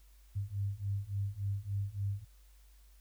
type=beating tone pair; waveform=sine; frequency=98 / 101.5 Hz; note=G2 / G#2; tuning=0 / -39 cents; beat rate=3.5 Hz; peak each=-37 / -36 dBFS; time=0.35-2.25 s; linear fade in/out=20 ms; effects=added 50 Hz sine -57 dBFS peak until 3 s + white hiss -69 dBFS RMS until 3 s